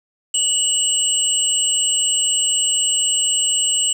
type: tone cluster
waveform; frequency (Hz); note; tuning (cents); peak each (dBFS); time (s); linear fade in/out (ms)
sine; 2936 / 7660 / 8320; F#7 / A#8 / C9; -14 / +46 / -11; -20; 0.34-3.93; 5
effects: 7-bit